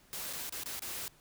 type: noise with dropouts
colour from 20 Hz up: white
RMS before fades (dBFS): -40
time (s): 0.13-1.08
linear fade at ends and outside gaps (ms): 0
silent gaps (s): 0.328-0.333 / 0.495-0.524 / 0.635-0.659 / 0.794-0.821
effects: pink hiss -63 dBFS RMS until 1.2 s